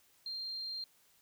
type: tone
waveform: sine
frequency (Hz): 4186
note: C8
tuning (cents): 0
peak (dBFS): -38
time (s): 0.26-0.84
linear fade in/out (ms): 2
effects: white hiss -68 dBFS RMS until 1.21 s